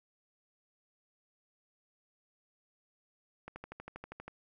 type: click train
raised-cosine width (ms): 0.5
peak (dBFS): -29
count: 11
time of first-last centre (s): 3.48-4.28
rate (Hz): 12.5
effects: none